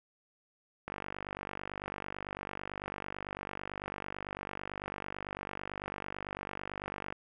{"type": "click train", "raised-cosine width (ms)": 0.5, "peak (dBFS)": -23, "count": 307, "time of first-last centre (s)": [0.88, 7.125], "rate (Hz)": 49, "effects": []}